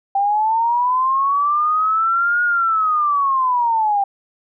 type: linear two-way sweep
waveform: sine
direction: up then down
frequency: 784 to 1443 to 784 Hz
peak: -14 dBFS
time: 0.15-4.04 s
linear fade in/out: 5 ms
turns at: 2.43 s
effects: none